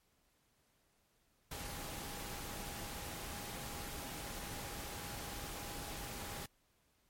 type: tone in noise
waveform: sine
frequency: 817 Hz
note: G#5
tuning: 29 cents flat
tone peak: -54 dBFS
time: 1.51-6.46 s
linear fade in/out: 5 ms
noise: pink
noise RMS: -45 dBFS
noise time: 1.51-6.46 s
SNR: -12 dB
effects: pink hiss -75 dBFS RMS until 7.09 s + MP3 64 kbps